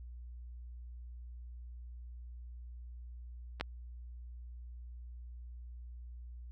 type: clicks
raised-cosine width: 0.3 ms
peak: -30 / -17 dBFS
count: 2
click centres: 3.599 / 3.61 s
effects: added 60 Hz sine -45 dBFS peak until 6.51 s + AAC 48 kbps